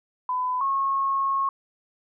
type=tone pair in turn; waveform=sine; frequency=1005 / 1090.6 Hz; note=B5 / C#6; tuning=+30 / -29 cents; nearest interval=minor second; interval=141 cents; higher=second; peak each=-23 / -21 dBFS; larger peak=second; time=0.29-0.61 / 0.61-1.49 s; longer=second; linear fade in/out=2 ms; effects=none